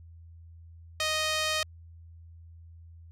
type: tone with band-pass filter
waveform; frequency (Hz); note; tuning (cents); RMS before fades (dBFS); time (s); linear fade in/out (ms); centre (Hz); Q
sawtooth; 622.3; D#5; 0; -29; 1-1.63; 2; 3900; 0.79
effects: added 83 Hz sine -47 dBFS peak until 3.11 s